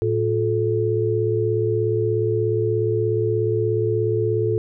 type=tone cluster; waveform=sine; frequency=111.2 / 357.2 / 434 Hz; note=A2 / F4 / A4; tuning=+19 / +39 / -24 cents; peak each=-22 / -24 / -21 dBFS; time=0.02-4.58 s; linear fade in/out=0 ms; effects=none